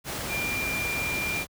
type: tone in noise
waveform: sine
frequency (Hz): 2385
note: D7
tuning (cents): +26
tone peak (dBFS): -28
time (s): 0.28-1.45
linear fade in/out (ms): 50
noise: pink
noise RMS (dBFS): -32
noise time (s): 0.04-1.47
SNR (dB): +1
effects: high-pass 60 Hz 12 dB/octave